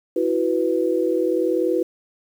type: chord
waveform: sine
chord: E suspended second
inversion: none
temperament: equal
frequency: 329.6 / 370 / 493.9 Hz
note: E4 / F#4 / B4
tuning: 0 / 0 / 0 cents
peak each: -22 dBFS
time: 0.16-1.83 s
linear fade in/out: 5 ms
effects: 8-bit